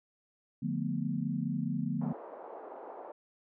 sine chord, B half-diminished seventh, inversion first, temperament just, 148.16 / 177.8 / 222.2 / 246.9 Hz, D3 / F3 / A3 / B3, +16 / +31 / +17 / 0 cents, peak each -36 dBFS, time 0.62-2.13 s, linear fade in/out 10 ms
white band-pass noise, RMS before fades -46 dBFS, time 2.01-3.12 s, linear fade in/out 5 ms, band 370 to 850 Hz, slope 24 dB/octave
effects none

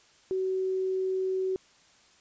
sine tone, 376.8 Hz, F#4, 32 cents sharp, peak -26 dBFS, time 0.31-1.56 s, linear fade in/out 0 ms, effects white hiss -60 dBFS RMS until 2.2 s + resampled to 16000 Hz

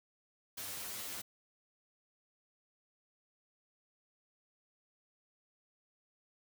white noise with comb filter, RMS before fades -43 dBFS, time 0.57-1.22 s, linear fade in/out 10 ms, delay 10 ms, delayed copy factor +0.75, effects none

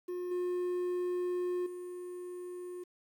triangle tone with level steps, 358.3 Hz, F4, 44 cents sharp, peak -33 / -29 / -38 dBFS, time 0.08-2.84 s, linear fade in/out 10 ms, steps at 0.31 / 1.66 s, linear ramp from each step 5 ms, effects 10-bit

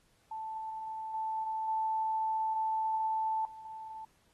sine tone with level steps, 880 Hz, A5, in tune, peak -37 / -32 / -29 / -46 / -41 dBFS, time 0.31-4.05 s, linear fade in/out 5 ms, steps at 1.14 / 1.68 / 3.45 / 3.65 s, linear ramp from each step 2 ms, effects pink hiss -70 dBFS RMS until 4.33 s + AAC 32 kbps

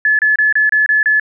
sine tone bursts, 1720 Hz, A6, 40 cents flat, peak -9 dBFS, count 7, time 0.05-1.198 s, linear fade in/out 2 ms, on 140 ms, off 28 ms, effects none

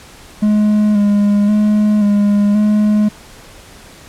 triangle tone with vibrato, 207.7 Hz, G#3, in tune, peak -7 dBFS, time 0.42-3.09 s, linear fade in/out 10 ms, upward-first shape square, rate 0.94 Hz, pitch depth 25 cents each way, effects pink hiss -39 dBFS RMS until 4.08 s + low-pass 11000 Hz 12 dB/octave

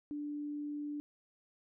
sine tone, 293.7 Hz, D4, in tune, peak -37 dBFS, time 0.11-1 s, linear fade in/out 0 ms, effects none

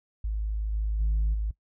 sine tone with level steps, 53 Hz, G#1, 36 cents sharp, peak -26 / -24 / -20 / -25 dBFS, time 0.24-1.51 s, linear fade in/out 5 ms, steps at 0.72 / 0.99 / 1.33 s, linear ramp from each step 20 ms, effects noise-tail reverb RT60 0.1 s tail -19 dB re dry + tanh soft clip ceiling -20 dBFS

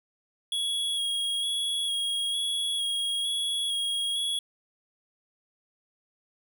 square tone with vibrato, 3322 Hz, G#7, in tune, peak -27 dBFS, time 0.52-4.39 s, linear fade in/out 2 ms, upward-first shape square, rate 1.1 Hz, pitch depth 17 cents each way, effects none

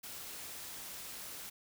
white noise with amplitude modulation, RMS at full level -44 dBFS, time 0.03-1.5 s, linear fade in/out 10 ms, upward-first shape sine, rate 217 Hz, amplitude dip 45%, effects none

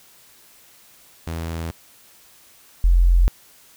sawtooth / sine tone pair in turn, 82.41 / 43.66 Hz, E2 / F1, 0 / 0 cents, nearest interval major seventh, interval 1100 cents, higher first, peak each -22 / -11 dBFS, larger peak second, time 1.27-1.71 / 2.84-3.28 s, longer neither, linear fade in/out 0 ms, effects white hiss -51 dBFS RMS until 3.76 s

